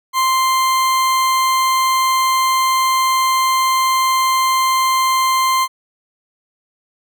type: tone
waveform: 40% pulse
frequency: 1046.5 Hz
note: C6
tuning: in tune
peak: -12 dBFS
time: 0.13-5.68 s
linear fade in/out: 50 ms
effects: none